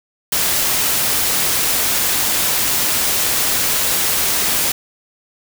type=noise; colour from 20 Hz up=white; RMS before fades=-17 dBFS; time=0.32-4.72 s; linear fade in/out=5 ms; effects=none